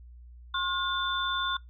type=tone cluster; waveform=sine; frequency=1070 / 1432 / 3535 Hz; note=C6 / F6 / A7; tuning=+38 / +43 / +7 cents; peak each=-31 dBFS; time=0.54-1.57 s; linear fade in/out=5 ms; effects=noise-tail reverb RT60 0.2 s tail -25 dB re dry + added 60 Hz sine -46 dBFS peak until 1.69 s